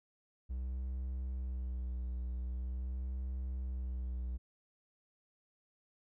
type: tone with vibrato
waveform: triangle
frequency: 62.9 Hz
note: B1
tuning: 32 cents sharp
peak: -34 dBFS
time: 0.49-4.38 s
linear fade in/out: 20 ms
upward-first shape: sine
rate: 0.44 Hz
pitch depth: 37 cents each way
effects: none